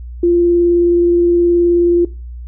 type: tone with vibrato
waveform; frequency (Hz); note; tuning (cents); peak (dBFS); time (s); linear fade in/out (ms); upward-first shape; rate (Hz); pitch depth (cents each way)
sine; 346.3; F4; -15; -8; 0.23-2.05; 5; triangle; 19; 12
effects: noise-tail reverb RT60 0.3 s tail -19 dB re dry + added 60 Hz sine -26 dBFS peak until 2.47 s